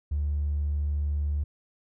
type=tone; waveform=triangle; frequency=73.2 Hz; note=D2; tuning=5 cents flat; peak=-21 dBFS; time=0.11-1.44 s; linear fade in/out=10 ms; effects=tanh soft clip ceiling -22 dBFS